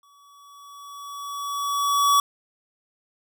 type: tone with exponential growth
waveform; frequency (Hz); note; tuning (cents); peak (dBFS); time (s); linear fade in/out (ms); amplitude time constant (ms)
square; 1137; C#6; +44; -15; 0.03-2.2; 2; 470
effects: none